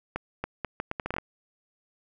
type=accelerating click train; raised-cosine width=0.5 ms; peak=-15 dBFS; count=11; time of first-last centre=0.16-1.184 s; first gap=280 ms; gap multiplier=0.74; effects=none